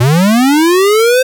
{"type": "linear sweep", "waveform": "square", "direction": "up", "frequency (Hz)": [114.2, 523.3], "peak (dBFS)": -7, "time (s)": [0, 1.23], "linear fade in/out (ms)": 10, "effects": []}